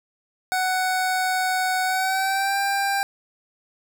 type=tone with pitch glide; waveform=25% pulse; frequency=744 to 792.8 Hz; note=F#5 to G5; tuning=+9 to +19 cents; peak=-17 dBFS; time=0.52-3.03 s; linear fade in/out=0 ms; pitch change=+110 cents; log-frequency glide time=1.84-2.58 s; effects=none